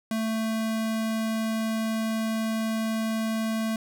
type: tone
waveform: square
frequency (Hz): 222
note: A3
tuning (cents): +16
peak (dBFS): -26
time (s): 0.11-3.76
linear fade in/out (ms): 2
effects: none